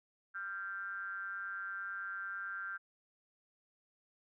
triangle ring-modulated tone, 95.5 Hz, G2, 45 cents flat, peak -34 dBFS, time 0.34-2.78 s, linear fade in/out 20 ms, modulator 1480 Hz, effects none

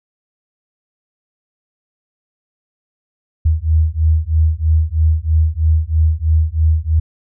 sine beating tone pair, 77.78 / 80.88 Hz, D#2 / E2, 0 / -32 cents, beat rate 3.1 Hz, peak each -14 dBFS, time 3.45-7 s, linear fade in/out 10 ms, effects none

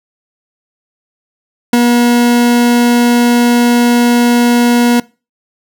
40% pulse tone with ADSR envelope, 240 Hz, B3, 49 cents flat, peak -3 dBFS, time 1.73-5 s, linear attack 4 ms, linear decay 22 ms, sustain -3 dB, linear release 4 ms, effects noise-tail reverb RT60 0.3 s tail -22 dB re dry

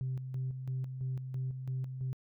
sine tone with tremolo, 130 Hz, C3, 11 cents flat, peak -31 dBFS, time 0.01-2.13 s, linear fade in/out 0 ms, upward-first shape square, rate 3 Hz, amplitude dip 55%, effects tanh soft clip ceiling -29 dBFS

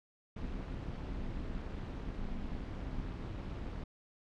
brown noise with amplitude modulation, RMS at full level -37 dBFS, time 0.36-3.84 s, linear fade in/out 5 ms, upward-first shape sine, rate 221 Hz, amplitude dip 70%, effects low-pass 4000 Hz 12 dB/octave

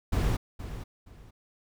brown noise with echo, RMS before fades -26 dBFS, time 0.12-0.37 s, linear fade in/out 10 ms, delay 470 ms, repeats 2, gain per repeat -12 dB, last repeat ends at 1.31 s, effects none

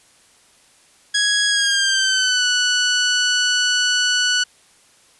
15% pulse tone with pitch glide, 1661.2 to 1480 Hz, G#6 to F#6, 0 to 0 cents, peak -9 dBFS, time 1.14-4.44 s, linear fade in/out 10 ms, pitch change -200 cents, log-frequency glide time 1.48-2.45 s, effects white hiss -53 dBFS RMS until 5.19 s + resampled to 24000 Hz

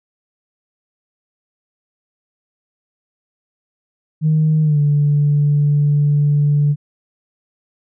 sine tone with pitch glide, 155.6 to 146.02 Hz, D#3 to D3, 0 to -10 cents, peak -10 dBFS, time 4.21-6.76 s, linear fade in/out 50 ms, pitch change -110 cents, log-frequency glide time 4.62-4.79 s, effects tanh soft clip ceiling -7 dBFS

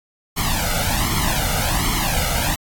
pink noise with flanger, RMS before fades -20 dBFS, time 0.36-2.56 s, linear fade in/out 20 ms, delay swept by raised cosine 0.93 to 1.43 ms, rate 1.3 Hz, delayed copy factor +0.85, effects AAC 64 kbps

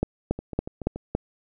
two click trains, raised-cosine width 2 ms, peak -9 / -20 dBFS, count 5 / 5, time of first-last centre 0.03-1.15 / 0.39-0.96 s, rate 3.57 / 7.02 Hz, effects none

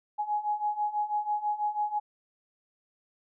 sine beating tone pair, 834 / 840.1 Hz, G#5 / G#5, +7 / +20 cents, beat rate 6.1 Hz, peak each -32 / -29 dBFS, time 0.18-2 s, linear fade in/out 20 ms, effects none

